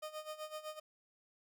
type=tone with tremolo; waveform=30% pulse; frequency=616 Hz; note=D#5; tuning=17 cents flat; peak=-38 dBFS; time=0.02-0.8 s; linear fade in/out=10 ms; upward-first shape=sine; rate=7.9 Hz; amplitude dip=80%; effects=none